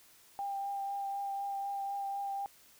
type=tone with vibrato; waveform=sine; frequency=795 Hz; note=G5; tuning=24 cents sharp; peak=-34 dBFS; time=0.39-2.46 s; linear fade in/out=0 ms; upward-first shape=triangle; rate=4 Hz; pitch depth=16 cents each way; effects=white hiss -61 dBFS RMS until 2.79 s